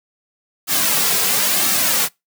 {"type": "noise with flanger", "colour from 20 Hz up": "white", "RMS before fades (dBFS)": -17, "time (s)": [0.67, 2.09], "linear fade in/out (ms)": 50, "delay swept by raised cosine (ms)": [2, 3.4], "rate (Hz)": 1, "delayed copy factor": -0.6, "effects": ["noise-tail reverb RT60 0.2 s tail -25 dB re dry", "high-pass 150 Hz 12 dB/octave"]}